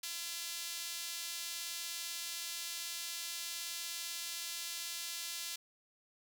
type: tone with high-pass filter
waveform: sawtooth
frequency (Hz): 339.5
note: F4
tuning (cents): -49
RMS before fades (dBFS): -42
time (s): 0.03-5.56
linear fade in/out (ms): 5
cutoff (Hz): 3900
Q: 0.98
effects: none